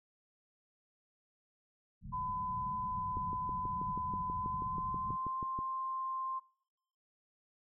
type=low-pass noise; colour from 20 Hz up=white; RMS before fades=-46 dBFS; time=2.01-5.18 s; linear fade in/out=50 ms; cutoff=210 Hz; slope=96 dB/octave
type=tone with pitch glide; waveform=sine; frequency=1008 to 1050.8 Hz; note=B5 to C6; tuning=+35 to +7 cents; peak=-35 dBFS; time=2.12-6.4 s; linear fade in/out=20 ms; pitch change=+72 cents; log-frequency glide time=4.33-5.45 s
type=click train; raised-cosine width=3 ms; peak=-30 dBFS; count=16; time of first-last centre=3.17-5.589 s; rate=6.2 Hz
effects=noise-tail reverb RT60 0.8 s tail -25 dB re dry